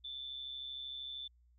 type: tone with amplitude modulation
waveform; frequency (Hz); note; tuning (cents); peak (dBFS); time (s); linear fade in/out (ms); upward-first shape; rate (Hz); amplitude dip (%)
sine; 3520; A7; 0; -39; 0.04-1.28; 10; sine; 133; 55
effects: added 60 Hz sine -64 dBFS peak until 1.58 s